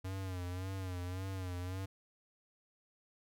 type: tone with vibrato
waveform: square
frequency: 92.5 Hz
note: F#2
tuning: in tune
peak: -39 dBFS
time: 0.04-1.86 s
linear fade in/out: 10 ms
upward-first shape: sine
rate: 1.8 Hz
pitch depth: 71 cents each way
effects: none